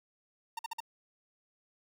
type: tone bursts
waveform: 45% pulse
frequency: 915 Hz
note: A#5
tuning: 32 cents flat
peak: -35 dBFS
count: 4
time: 0.57-0.804 s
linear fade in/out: 5 ms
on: 21 ms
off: 50 ms
effects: none